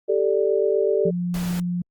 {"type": "chord", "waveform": "sine", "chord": "G suspended second", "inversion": "none", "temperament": "equal", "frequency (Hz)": [392, 440, 587.3], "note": ["G4", "A4", "D5"], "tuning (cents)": [0, 0, 0], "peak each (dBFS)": [-21, -21, -24], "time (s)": [0.08, 1.11], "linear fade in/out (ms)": 20}
{"type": "tone", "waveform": "sine", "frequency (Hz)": 176.5, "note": "F3", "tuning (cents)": 19, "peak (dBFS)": -22, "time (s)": [1.05, 1.82], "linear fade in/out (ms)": 5}
{"type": "noise", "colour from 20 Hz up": "pink", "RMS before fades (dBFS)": -35, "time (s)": [1.34, 1.6], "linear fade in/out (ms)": 2}
{"effects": ["Opus 48 kbps"]}